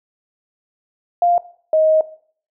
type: tone pair in turn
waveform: sine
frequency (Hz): 698.5 / 628.4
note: F5 / D#5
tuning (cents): 0 / +17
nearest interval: major second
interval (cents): 183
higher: first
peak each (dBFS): -11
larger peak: neither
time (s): 1.22-1.38 / 1.73-2.01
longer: second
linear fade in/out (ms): 2
effects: noise-tail reverb RT60 0.5 s tail -17 dB re dry